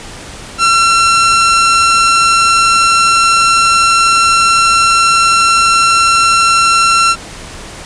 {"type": "tone", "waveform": "sawtooth", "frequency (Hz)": 1356, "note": "E6", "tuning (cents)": 49, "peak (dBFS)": -3, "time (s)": [0.58, 7.16], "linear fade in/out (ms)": 50, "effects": ["pink hiss -29 dBFS RMS until 7.85 s", "resampled to 22050 Hz"]}